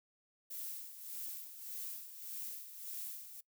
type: noise with tremolo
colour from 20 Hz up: violet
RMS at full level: -43 dBFS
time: 0.5-3.41 s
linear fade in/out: 10 ms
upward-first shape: sine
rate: 1.7 Hz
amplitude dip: 65%
effects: noise-tail reverb RT60 0.1 s tail -22 dB re dry

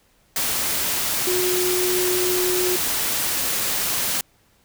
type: tone in noise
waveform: sine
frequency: 362.9 Hz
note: F#4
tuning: 34 cents flat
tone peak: -21 dBFS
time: 1.27-2.76 s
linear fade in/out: 2 ms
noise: white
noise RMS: -23 dBFS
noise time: 0.36-4.21 s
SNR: -1 dB
effects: pink hiss -60 dBFS RMS until 4.64 s

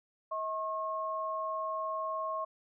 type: tone pair together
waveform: sine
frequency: 638.9 / 1082 Hz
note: D#5 / C#6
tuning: +46 / -42 cents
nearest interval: major sixth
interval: 912 cents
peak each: -37 / -34 dBFS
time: 0.31-2.45 s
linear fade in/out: 10 ms
effects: none

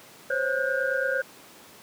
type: tone cluster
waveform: sine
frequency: 519 / 548 / 1454 / 1586 Hz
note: C5 / C#5 / F#6 / G6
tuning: -14 / -20 / -31 / +20 cents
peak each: -29 dBFS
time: 0.3-1.22 s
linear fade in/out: 5 ms
effects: pink hiss -49 dBFS RMS until 1.82 s + high-pass 200 Hz 12 dB/octave

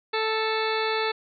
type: harmonic tone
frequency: 440 Hz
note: A4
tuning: in tune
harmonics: 1 / 2 / 3 / 4 / 5 / 6 / 8 / 9 / 10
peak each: -27 / -30 / -32 / -33 / -34 / -35 / -36 / -37 / -37 dBFS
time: 0.13-1.12 s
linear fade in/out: 10 ms
effects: none

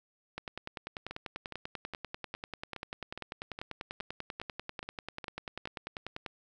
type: two click trains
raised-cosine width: 0.3 ms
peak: -24 / -22 dBFS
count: 12 / 61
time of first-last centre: 1.11-5.655 / 0.38-6.262 s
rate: 2.42 / 10.2 Hz
effects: none

